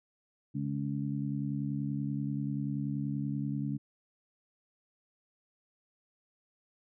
harmonic tone, 70.4 Hz, C#2, 27 cents sharp, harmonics 2 / 3 / 4, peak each -34 / -36 / -37 dBFS, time 0.54-3.78 s, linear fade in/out 20 ms, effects none

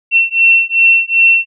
sine beating tone pair, 2706 / 2708.6 Hz, E7 / E7, +45 / +46 cents, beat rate 2.6 Hz, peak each -10 dBFS, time 0.11-1.46 s, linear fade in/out 50 ms, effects none

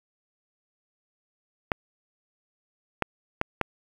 clicks, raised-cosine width 0.5 ms, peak -8 dBFS, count 4, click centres 1.718 / 3.023 / 3.414 / 3.613 s, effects 7-bit

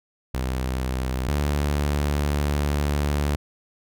sawtooth tone pair in turn, 64.2 / 72.75 Hz, C2 / D2, -32 / -16 cents, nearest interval major second, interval 216 cents, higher second, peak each -20 / -17 dBFS, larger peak second, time 0.34-1.28 / 1.28-3.36 s, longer second, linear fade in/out 5 ms, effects none

